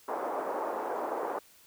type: band-pass noise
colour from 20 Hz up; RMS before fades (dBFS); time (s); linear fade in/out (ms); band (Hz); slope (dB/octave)
white; -34; 0.08-1.39; 5; 340 to 1000; 24
effects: white hiss -59 dBFS RMS until 1.66 s